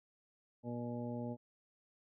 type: harmonic tone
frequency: 120.2 Hz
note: B2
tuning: 46 cents flat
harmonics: 1 / 2 / 3 / 4 / 5 / 7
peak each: -44 / -41 / -51 / -48 / -48 / -52 dBFS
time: 0.63-1.37 s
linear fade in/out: 50 ms
effects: none